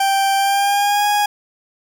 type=tone with pitch glide; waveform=40% pulse; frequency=784 to 826.8 Hz; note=G5 to G#5; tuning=0 to -8 cents; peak=-13 dBFS; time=0-1.26 s; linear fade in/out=5 ms; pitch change=+92 cents; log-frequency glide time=0.36-1.06 s; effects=none